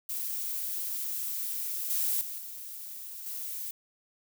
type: noise with level steps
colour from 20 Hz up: violet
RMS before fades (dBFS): -34 / -29 / -38 / -42 / -37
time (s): 0.09-3.71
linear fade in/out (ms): 5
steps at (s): 1.9 / 2.21 / 2.38 / 3.26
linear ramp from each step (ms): 2
effects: none